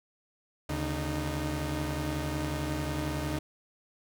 sawtooth tone cluster, 76 / 140.9 / 307.2 Hz, D#2 / C#3 / D#4, -40 / +29 / -22 cents, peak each -31 dBFS, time 0.69-3.39 s, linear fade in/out 5 ms, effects none

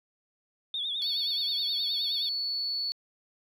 sine tone with vibrato, 3520 Hz, A7, in tune, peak -29 dBFS, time 0.74-2.29 s, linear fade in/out 2 ms, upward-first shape triangle, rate 9.5 Hz, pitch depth 120 cents each way
sine tone, 4435 Hz, C#8, in tune, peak -28 dBFS, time 1.02-2.92 s, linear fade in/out 0 ms
effects tanh soft clip ceiling -22 dBFS

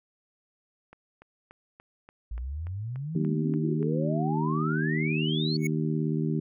click train, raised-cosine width 0.5 ms, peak -33 dBFS, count 11, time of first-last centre 0.93-3.829 s, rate 3.45 Hz
sine exponential sweep, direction up, 53.4 to 4486 Hz, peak -31 dBFS, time 2.31-5.57 s, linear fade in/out 5 ms
harmonic tone, 77.78 Hz, D#2, in tune, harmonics 2 / 3 / 4 / 5, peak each -27 / -31 / -33 / -35 dBFS, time 3.15-6.4 s, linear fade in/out 5 ms
square tone with exponential growth, 2217 Hz, C#7, in tune, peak -28 dBFS, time 5.57-5.67 s, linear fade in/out 5 ms, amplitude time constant 20 ms
effects none

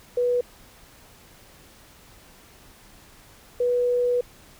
sine tone pair in turn, 489.5 / 489.5 Hz, B4 / B4, -15 / -15 cents, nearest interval unison, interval 0 cents, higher neither, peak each -19 dBFS, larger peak neither, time 0.17-0.41 / 3.6-4.21 s, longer second, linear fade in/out 5 ms, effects pink hiss -51 dBFS RMS until 4.59 s

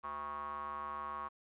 square tone with band-pass filter, 73.42 Hz, D2, in tune, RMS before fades -42 dBFS, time 0.03-1.29 s, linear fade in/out 20 ms, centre 1100 Hz, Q 9.2, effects resampled to 8000 Hz + 12-bit

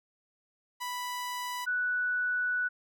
sawtooth / sine tone pair in turn, 987.8 / 1480 Hz, B5 / F#6, 0 / 0 cents, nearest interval perfect fifth, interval 700 cents, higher second, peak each -30 / -27 dBFS, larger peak second, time 0.8-1.66 / 1.66-2.69 s, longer second, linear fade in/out 20 ms, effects none

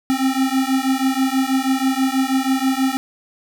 square beating tone pair, 261.6 / 267.8 Hz, C4 / C4, 0 / +40 cents, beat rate 6.2 Hz, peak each -20 dBFS, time 0.1-2.97 s, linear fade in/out 0 ms, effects none

